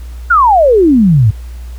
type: exponential sweep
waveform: sine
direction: down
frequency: 1480 to 98.1 Hz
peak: -4 dBFS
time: 0.3-1.31 s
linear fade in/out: 10 ms
effects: added 60 Hz sine -23 dBFS peak until 1.78 s + pink hiss -43 dBFS RMS until 1.78 s